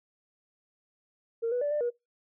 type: tone with pitch steps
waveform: sine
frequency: 460.1 / 491.3 / 582 / 595 / 480.2 Hz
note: A#4 / B4 / D5 / D5 / B4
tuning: -23 / -9 / -16 / +22 / -49 cents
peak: -25 dBFS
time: 1.42-1.905 s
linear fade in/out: 20 ms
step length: 97 ms
effects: noise-tail reverb RT60 0.2 s tail -23 dB re dry + tanh soft clip ceiling -22 dBFS